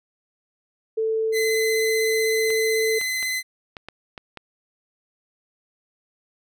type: tone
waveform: sine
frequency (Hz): 442.9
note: A4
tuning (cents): +11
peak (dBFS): -20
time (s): 0.97-2.99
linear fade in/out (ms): 10
type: tone with vibrato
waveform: sawtooth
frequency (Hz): 2038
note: C7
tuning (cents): -46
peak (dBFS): -20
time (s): 1.32-3.43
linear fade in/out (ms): 50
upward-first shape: triangle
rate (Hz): 16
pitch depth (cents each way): 17
type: clicks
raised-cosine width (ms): 0.3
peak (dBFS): -20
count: 7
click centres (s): 2.504 / 3.013 / 3.228 / 3.768 / 3.886 / 4.178 / 4.373
effects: none